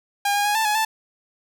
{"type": "tone with pitch steps", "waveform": "sawtooth", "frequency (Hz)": [809, 817, 829, 885, 841, 881], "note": ["G#5", "G#5", "G#5", "A5", "G#5", "A5"], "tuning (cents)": [-46, -29, -3, 10, 22, 2], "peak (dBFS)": -15, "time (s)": [0.25, 0.85], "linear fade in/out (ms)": 5, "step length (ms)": 100, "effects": []}